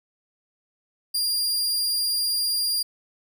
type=tone with amplitude modulation; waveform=sawtooth; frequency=4795 Hz; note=D8; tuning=35 cents sharp; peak=-18 dBFS; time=1.14-2.83 s; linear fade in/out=10 ms; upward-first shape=sine; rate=196 Hz; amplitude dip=25%; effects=none